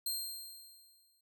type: tone with exponential decay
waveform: 15% pulse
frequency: 4186 Hz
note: C8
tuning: in tune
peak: -26 dBFS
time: 0.06-1.21 s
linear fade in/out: 5 ms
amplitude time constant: 250 ms
effects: none